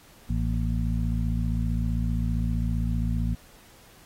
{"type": "harmonic tone with a mistuned harmonic", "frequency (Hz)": 55.3, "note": "A1", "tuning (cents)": 9, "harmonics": [1, 2, 3, 4], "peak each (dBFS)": [-26, -29, -31, -32], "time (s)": [0.29, 3.35], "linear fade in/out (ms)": 10, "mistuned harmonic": 4, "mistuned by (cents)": 92, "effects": ["pink hiss -54 dBFS RMS until 4.05 s", "AAC 48 kbps"]}